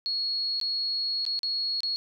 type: tone with dropouts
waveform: sine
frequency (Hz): 4328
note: C#8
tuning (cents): -42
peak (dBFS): -26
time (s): 0.06-1.96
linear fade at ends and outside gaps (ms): 0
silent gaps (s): 0.6-0.613 / 1.252-1.264 / 1.391-1.432 / 1.805-1.833
effects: none